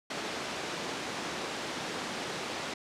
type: band-pass noise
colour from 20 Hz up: pink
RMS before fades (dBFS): -37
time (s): 0.1-2.74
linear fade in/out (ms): 5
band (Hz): 240 to 5800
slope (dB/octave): 12
effects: low-pass 10000 Hz 12 dB/octave